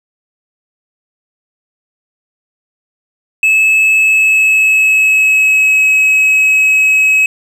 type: tone with pitch glide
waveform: triangle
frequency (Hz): 2597 to 2560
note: E7 to D#7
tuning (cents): -26 to +49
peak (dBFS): -5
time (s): 3.43-7.26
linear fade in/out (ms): 2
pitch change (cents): -25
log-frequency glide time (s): 3.91-5.87
effects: none